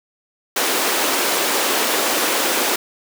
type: high-pass noise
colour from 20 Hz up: pink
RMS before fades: -19 dBFS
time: 0.56-2.76 s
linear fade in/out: 5 ms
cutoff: 300 Hz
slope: 24 dB/octave
effects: none